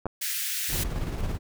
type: clicks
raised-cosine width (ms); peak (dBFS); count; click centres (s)
1; -16; 2; 0.057 / 0.066
type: high-pass noise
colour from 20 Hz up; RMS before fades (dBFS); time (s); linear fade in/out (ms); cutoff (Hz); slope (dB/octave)
white; -30; 0.21-0.84; 10; 1500; 48
type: noise with tremolo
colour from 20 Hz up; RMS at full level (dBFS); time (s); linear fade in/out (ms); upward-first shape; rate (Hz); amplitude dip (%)
brown; -28; 0.68-1.39; 50; square; 18; 35
effects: none